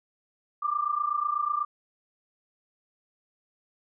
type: tone pair together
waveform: sine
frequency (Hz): 1173 / 1201.1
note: D6 / D6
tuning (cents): -2 / +39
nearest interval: unison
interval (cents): 41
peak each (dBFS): -28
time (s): 0.62-1.65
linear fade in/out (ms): 10
effects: none